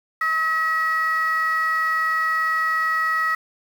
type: tone pair together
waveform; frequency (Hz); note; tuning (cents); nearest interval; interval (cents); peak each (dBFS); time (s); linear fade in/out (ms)
sine; 1281.4 / 1920; E6 / B6; -49 / -49; perfect fifth; 700; -20; 0.21-3.35; 5
effects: tanh soft clip ceiling -14 dBFS + 7-bit